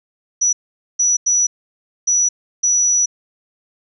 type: tone bursts at uneven times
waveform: sine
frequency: 5890 Hz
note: F#8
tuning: 9 cents flat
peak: -12 dBFS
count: 5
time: 0.41-0.53 / 0.99-1.17 / 1.26-1.47 / 2.07-2.29 / 2.63-3.06 s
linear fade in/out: 10 ms
effects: none